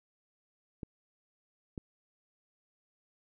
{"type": "clicks", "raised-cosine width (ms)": 3, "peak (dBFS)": -26, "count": 2, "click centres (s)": [0.832, 1.778], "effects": []}